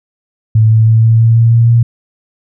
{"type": "tone with pitch steps", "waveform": "sine", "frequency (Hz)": [110, 111.02, 112.05, 113.09, 114.14, 115.2, 116.27, 117.35], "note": ["A2", "A2", "A2", "A2", "A#2", "A#2", "A#2", "A#2"], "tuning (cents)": [0, 16, 32, 48, -36, -20, -4, 12], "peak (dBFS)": -4, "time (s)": [0.55, 1.83], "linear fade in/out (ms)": 5, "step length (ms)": 160, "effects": []}